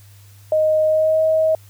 sine tone with pitch glide, 622.3 to 634.6 Hz, D#5 to D#5, 0 to +34 cents, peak -13 dBFS, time 0.52-1.55 s, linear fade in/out 2 ms, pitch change +34 cents, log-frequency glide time 0.86-1.22 s, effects added 100 Hz sine -43 dBFS peak until 1.69 s + white hiss -52 dBFS RMS until 1.69 s

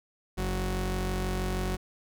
sawtooth tone pair together, 46.25 / 185 Hz, F#1 / F#3, 0 / 0 cents, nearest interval 2 octaves, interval 2400 cents, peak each -26 / -27 dBFS, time 0.37-1.77 s, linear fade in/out 20 ms, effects none

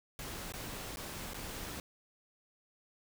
pink noise with dropouts, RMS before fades -43 dBFS, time 0.19-1.8 s, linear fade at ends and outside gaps 1 ms, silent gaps 0.522-0.537 / 0.96-0.97 / 1.335-1.343 s, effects none

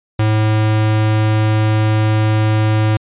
square tone, 108.2 Hz, A2, 29 cents flat, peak -12 dBFS, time 0.19-2.97 s, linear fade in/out 5 ms, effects resampled to 8000 Hz

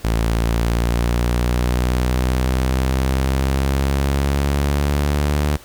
sawtooth linear sweep, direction up, 55.7 to 74 Hz, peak -12 dBFS, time 0.04-5.57 s, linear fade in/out 10 ms, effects pink hiss -43 dBFS RMS until 5.64 s

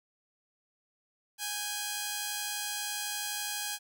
5% pulse tone pair together, 828 / 1564.1 Hz, G#5 / G6, -5 / -4 cents, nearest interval major seventh, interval 1101 cents, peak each -23 / -27 dBFS, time 1.38-3.79 s, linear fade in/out 50 ms, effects none

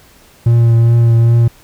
triangle tone with vibrato, 116.54 Hz, A#2, in tune, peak -4 dBFS, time 0.46-1.48 s, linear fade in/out 5 ms, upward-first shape triangle, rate 2.5 Hz, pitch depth 20 cents each way, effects pink hiss -45 dBFS RMS until 1.63 s

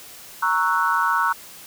sine chord, F# dominant seventh, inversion first, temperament equal, 932.3 / 1108.7 / 1318.5 / 1480 Hz, A#5 / C#6 / E6 / F#6, 0 / 0 / 0 / 0 cents, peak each -23 dBFS, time 0.42-1.33 s, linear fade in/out 10 ms, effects white hiss -42 dBFS RMS until 1.66 s

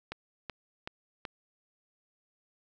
click train, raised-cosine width 0.3 ms, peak -21 dBFS, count 4, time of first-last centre 0.12-1.252 s, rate 2.65 Hz, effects none

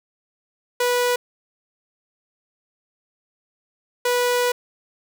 sawtooth tone bursts at uneven times, 490.2 Hz, B4, 13 cents flat, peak -14 dBFS, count 2, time 0.8-1.16 / 4.05-4.52 s, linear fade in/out 5 ms, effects none

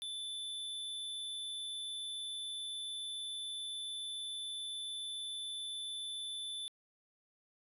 square tone with amplitude modulation, 3513 Hz, A7, 3 cents flat, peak -39 dBFS, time 0.02-6.68 s, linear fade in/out 0 ms, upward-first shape sine, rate 285 Hz, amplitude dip 25%, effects resampled to 32000 Hz

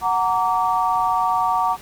sine chord, Gb augmented, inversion none, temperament just, 740 / 925 / 1156.2 Hz, Gb5 / Bb5 / D6, 0 / -14 / -27 cents, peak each -21 / -20 / -21 dBFS, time 0.01-1.77 s, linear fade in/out 50 ms, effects pink hiss -42 dBFS RMS until 1.81 s + MP3 96 kbps

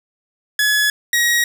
sawtooth tone pair in turn, 1698 / 1896.2 Hz, G#6 / A#6, +38 / +29 cents, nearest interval major second, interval 191 cents, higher second, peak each -10 dBFS, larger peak neither, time 0.59-0.9 / 1.13-1.44 s, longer neither, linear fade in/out 2 ms, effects none

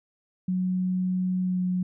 sine tone with pitch glide, 183.9 to 182.1 Hz, F#3 to F#3, -10 to -27 cents, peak -23 dBFS, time 0.48-1.83 s, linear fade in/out 5 ms, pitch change -17 cents, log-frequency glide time 1.43-1.6 s, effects none

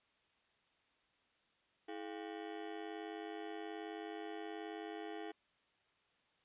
30% pulse ring-modulated tone, 374.7 Hz, F#4, 22 cents sharp, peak -38 dBFS, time 1.88-5.32 s, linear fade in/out 10 ms, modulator 49.4 Hz, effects white hiss -75 dBFS RMS until 6.44 s + resampled to 8000 Hz

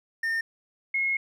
triangle / sine tone pair in turn, 1818 / 2164 Hz, A#6 / C#7, -44 / -42 cents, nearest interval minor third, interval 302 cents, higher second, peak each -23 dBFS, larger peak neither, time 0.23-0.41 / 0.94-1.17 s, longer second, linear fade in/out 5 ms, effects none

